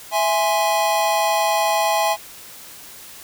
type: chord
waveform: square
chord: E augmented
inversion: none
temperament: equal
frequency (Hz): 659.3 / 830.6 / 1046.5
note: E5 / G#5 / B#5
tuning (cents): 0 / 0 / 0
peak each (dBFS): -22 / -20 / -25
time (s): 0.11-2.17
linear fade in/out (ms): 50
effects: white hiss -40 dBFS RMS until 3.23 s